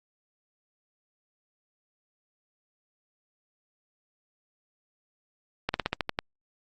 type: slowing click train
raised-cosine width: 0.3 ms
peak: -10 dBFS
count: 8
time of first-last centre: 5.69-6.189 s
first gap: 51 ms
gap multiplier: 1.11
effects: Opus 48 kbps